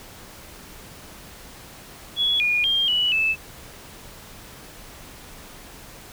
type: tone with pitch steps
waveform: sine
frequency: 3373 / 2438 / 3203 / 2945 / 2624 Hz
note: G#7 / D#7 / G7 / F#7 / E7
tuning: +26 / -36 / +37 / -9 / -9 cents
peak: -18 dBFS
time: 2.16-3.36 s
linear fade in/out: 50 ms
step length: 240 ms
effects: pink hiss -43 dBFS RMS until 6.12 s